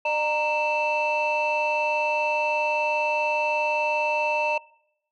sine tone cluster, 602 / 925 / 2652 Hz, D5 / A#5 / E7, +43 / -14 / +10 cents, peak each -25 dBFS, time 0.05-4.58 s, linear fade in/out 5 ms, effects noise-tail reverb RT60 0.8 s tail -23 dB re dry + tanh soft clip ceiling -16 dBFS

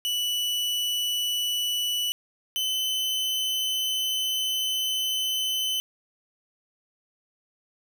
40% pulse tone pair in turn, 2960 / 3038 Hz, F#7 / F#7, 0 / +45 cents, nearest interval unison, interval 45 cents, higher second, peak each -24 dBFS, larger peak neither, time 0.05-2.12 / 2.56-5.8 s, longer second, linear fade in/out 0 ms, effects 10-bit

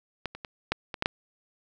clicks, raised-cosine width 0.3 ms, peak -15 / -24 / -21 / -9 / -18 / -10 / -7 dBFS, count 7, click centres 0.257 / 0.35 / 0.448 / 0.72 / 0.942 / 1.024 / 1.059 s, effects none

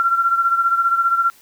sine beating tone pair, 1364 / 1379 Hz, F6 / F6, -41 / -22 cents, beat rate 15 Hz, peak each -15 / -21 dBFS, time 0-1.3 s, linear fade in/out 0 ms, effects white hiss -50 dBFS RMS until 1.41 s

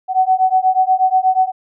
sine beating tone pair, 746 / 754.3 Hz, F#5 / F#5, +14 / +33 cents, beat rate 8.3 Hz, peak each -14 dBFS, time 0.08-1.52 s, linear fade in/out 50 ms, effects none

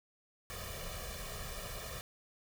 pink noise with comb filter, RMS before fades -43 dBFS, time 0.5-2.01 s, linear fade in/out 0 ms, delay 1.7 ms, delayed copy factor +1, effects none

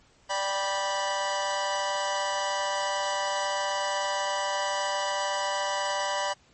sawtooth chord, G major, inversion second, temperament just, 588 / 784 / 980 Hz, D5 / G5 / B5, +2 / 0 / -14 cents, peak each -27 / -29 / -26 dBFS, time 0.29-6.34 s, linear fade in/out 20 ms, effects pink hiss -61 dBFS RMS until 6.53 s + MP3 32 kbps

